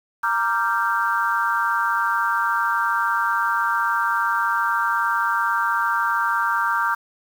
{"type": "chord", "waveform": "sine", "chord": "G minor seventh", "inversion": "first", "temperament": "equal with one note detuned", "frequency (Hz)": [932.3, 1174.7, 1380.9, 1568], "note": ["Bb5", "D6", "F6", "G6"], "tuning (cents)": [0, 0, -20, 0], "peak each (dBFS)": -24, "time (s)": [0.23, 6.95], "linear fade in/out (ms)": 10, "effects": ["7-bit"]}